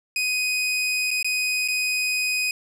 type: tone with dropouts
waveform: sawtooth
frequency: 2500 Hz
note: D#7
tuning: 8 cents sharp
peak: -18 dBFS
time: 0.16-2.51 s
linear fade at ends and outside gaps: 2 ms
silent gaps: 1.107-1.112 / 1.228-1.245 / 1.678-1.684 s
effects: low-pass 12000 Hz 12 dB/octave + 10-bit